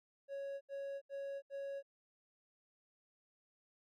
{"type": "tone bursts", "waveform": "triangle", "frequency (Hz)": 554.4, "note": "C#5", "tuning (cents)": 0, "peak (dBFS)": -39, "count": 4, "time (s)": [0.28, 1.828], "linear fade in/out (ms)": 50, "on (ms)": 330, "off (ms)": 76, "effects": []}